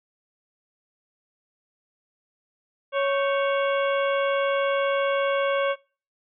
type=harmonic tone with a mistuned harmonic; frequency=554.4 Hz; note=C#5; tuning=in tune; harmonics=1 / 2 / 3 / 4 / 5 / 6; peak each=-22 / -28 / -32 / -34 / -36 / -38 dBFS; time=2.92-5.76 s; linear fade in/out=50 ms; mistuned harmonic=3; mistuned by=-120 cents; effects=noise-tail reverb RT60 0.4 s tail -24 dB re dry